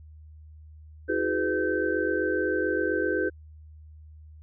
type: tone cluster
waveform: sine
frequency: 321.9 / 370.3 / 417.6 / 502 / 1546 Hz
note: E4 / F#4 / G#4 / B4 / G6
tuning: -41 / +1 / +10 / +28 / -24 cents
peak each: -30 dBFS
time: 1.08-3.3 s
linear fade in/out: 20 ms
effects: added 77 Hz sine -45 dBFS peak until 4.42 s